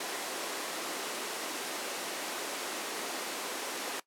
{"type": "high-pass noise", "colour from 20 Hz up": "pink", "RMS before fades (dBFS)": -37, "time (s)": [0, 4], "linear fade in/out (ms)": 5, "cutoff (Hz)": 290, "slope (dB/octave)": 24, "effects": ["noise-tail reverb RT60 0.1 s tail -18 dB re dry", "low-pass 12000 Hz 12 dB/octave"]}